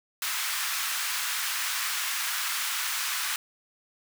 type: high-pass noise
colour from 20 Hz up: pink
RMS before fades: -30 dBFS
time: 0.22-3.36 s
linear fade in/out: 2 ms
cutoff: 1200 Hz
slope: 24 dB/octave
effects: none